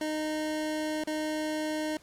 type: tone with dropouts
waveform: 25% pulse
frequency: 308.4 Hz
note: D#4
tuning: 15 cents flat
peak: -26 dBFS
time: 0.01-1.97 s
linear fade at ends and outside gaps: 2 ms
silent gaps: 1.038-1.073 s
effects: pink hiss -58 dBFS RMS until 2.02 s + low-pass 11000 Hz 12 dB/octave